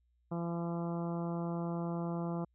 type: harmonic tone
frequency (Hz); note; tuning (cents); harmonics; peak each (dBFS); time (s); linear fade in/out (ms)
170; F3; -46; 1 / 2 / 3 / 4 / 5 / 6 / 7 / 8; -35 / -41 / -45 / -45 / -48 / -50 / -51 / -57; 0.31-2.45; 10
effects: added 60 Hz sine -70 dBFS peak until 2.54 s